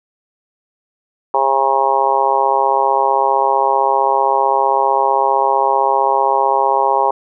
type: harmonic tone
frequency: 135.5 Hz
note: C#3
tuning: 39 cents flat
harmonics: 3 / 4 / 5 / 6 / 7 / 8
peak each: -21 / -20 / -22 / -16 / -16 / -21 dBFS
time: 1.34-7.11 s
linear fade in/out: 2 ms
effects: none